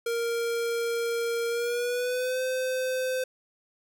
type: tone with pitch glide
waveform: square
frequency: 466.2 to 514.3 Hz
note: A#4 to C5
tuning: 0 to -30 cents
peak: -27 dBFS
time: 0.06-3.24 s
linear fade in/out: 5 ms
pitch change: +170 cents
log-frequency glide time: 1.48-2.41 s
effects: none